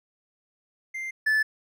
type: tone pair in turn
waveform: triangle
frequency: 2093 / 1742.4 Hz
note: C7 / A6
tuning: 0 / -17 cents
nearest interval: minor third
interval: 317 cents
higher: first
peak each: -29 / -18 dBFS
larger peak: second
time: 0.94-1.11 / 1.26-1.43 s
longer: neither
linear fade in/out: 10 ms
effects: none